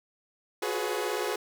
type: tone cluster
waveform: sawtooth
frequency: 353.7 / 367.1 / 421.5 / 498 / 556 Hz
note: F4 / F#4 / G#4 / B4 / C#5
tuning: +22 / -14 / +26 / +14 / +5 cents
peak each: -36 / -31 / -28 / -31 / -36 dBFS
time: 0.62-1.36 s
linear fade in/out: 5 ms
effects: none